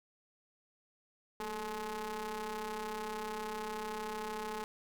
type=ring-modulated tone; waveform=sawtooth; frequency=209.8 Hz; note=G#3; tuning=18 cents sharp; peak=-31 dBFS; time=1.4-4.64 s; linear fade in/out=0 ms; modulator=646 Hz; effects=none